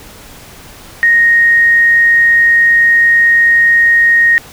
sine tone, 1864.7 Hz, A#6, in tune, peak -5 dBFS, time 1.03-4.38 s, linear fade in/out 0 ms, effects pink hiss -35 dBFS RMS until 4.52 s

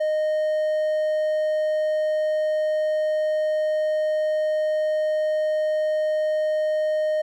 triangle tone, 617 Hz, D#5, 15 cents flat, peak -18 dBFS, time 0-7.22 s, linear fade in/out 10 ms, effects none

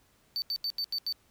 triangle tone bursts, 4557 Hz, C#8, 47 cents sharp, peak -28 dBFS, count 6, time 0.36-1.125 s, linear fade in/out 0 ms, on 60 ms, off 81 ms, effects pink hiss -66 dBFS RMS until 1.3 s

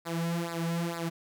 sawtooth tone with flanger, 168.4 Hz, E3, 37 cents sharp, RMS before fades -32 dBFS, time 0.05-1.1 s, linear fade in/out 20 ms, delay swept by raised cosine 0.32 to 3.42 ms, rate 2.2 Hz, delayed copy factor -0.9, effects none

